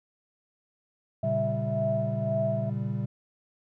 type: chord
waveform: triangle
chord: G diminished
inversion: first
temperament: equal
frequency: 116.54 / 138.59 / 196 Hz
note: Bb2 / Db3 / G3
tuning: 0 / 0 / 0 cents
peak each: -29 / -31 / -31 dBFS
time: 1.23-3.06 s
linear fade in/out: 10 ms
type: tone with tremolo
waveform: sine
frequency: 655 Hz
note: E5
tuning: 11 cents flat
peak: -25 dBFS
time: 1.23-2.7 s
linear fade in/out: 5 ms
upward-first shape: sine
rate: 1.9 Hz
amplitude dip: 60%
effects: none